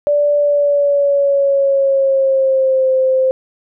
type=tone with pitch glide; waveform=sine; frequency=583 to 522.4 Hz; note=D5 to C5; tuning=-13 to -3 cents; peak=-10 dBFS; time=0.07-3.31 s; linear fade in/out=0 ms; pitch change=-190 cents; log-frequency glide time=0.37-2.9 s; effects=none